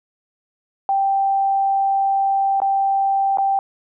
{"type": "tone with dropouts", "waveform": "sine", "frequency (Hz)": 784, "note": "G5", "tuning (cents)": 0, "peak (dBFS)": -15, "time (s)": [0.89, 3.59], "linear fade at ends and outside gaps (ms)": 1, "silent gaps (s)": [[2.602, 2.618], [3.373, 3.384]], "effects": []}